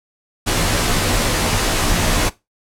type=noise with comb filter; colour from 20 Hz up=pink; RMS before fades=-17 dBFS; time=0.46-2.3 s; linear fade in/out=20 ms; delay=15 ms; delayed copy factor=-0.7; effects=noise-tail reverb RT60 0.2 s tail -18 dB re dry + low-pass 11000 Hz 12 dB/octave